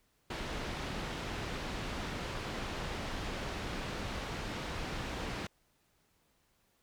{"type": "low-pass noise", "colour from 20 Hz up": "pink", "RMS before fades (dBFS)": -39, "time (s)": [0.3, 5.47], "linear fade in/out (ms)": 5, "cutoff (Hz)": 4100, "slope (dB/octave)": 12, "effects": ["pink hiss -73 dBFS RMS until 6.82 s"]}